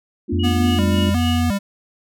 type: chord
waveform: sine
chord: B half-diminished seventh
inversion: third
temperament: equal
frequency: 220 / 246.9 / 293.7 / 349.2 Hz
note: A3 / B3 / D4 / F4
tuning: 0 / 0 / 0 / 0 cents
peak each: -26 dBFS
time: 0.28-1.11 s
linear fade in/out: 20 ms
type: tone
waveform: sine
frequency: 88 Hz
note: F2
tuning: 14 cents sharp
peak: -18 dBFS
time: 0.32-1.51 s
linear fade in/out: 10 ms
type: tone with tremolo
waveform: sine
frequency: 2905 Hz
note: F#7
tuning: 32 cents flat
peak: -24 dBFS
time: 0.39-1.44 s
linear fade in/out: 10 ms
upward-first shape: triangle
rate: 3.6 Hz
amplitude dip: 100%
type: tone with vibrato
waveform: square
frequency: 220 Hz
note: A3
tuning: in tune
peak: -19 dBFS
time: 0.43-1.59 s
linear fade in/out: 20 ms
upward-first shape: square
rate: 1.4 Hz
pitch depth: 170 cents each way
effects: none